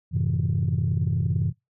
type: chord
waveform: sine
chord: F# half-diminished seventh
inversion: none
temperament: equal with one note detuned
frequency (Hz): 92.5 / 110 / 130.81 / 161.98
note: F#2 / A2 / C3 / E3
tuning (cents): 0 / 0 / 0 / -30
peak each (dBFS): -25 / -27 / -25 / -26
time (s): 0.11-1.53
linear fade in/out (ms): 50
effects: noise-tail reverb RT60 0.2 s tail -25 dB re dry + tanh soft clip ceiling -15 dBFS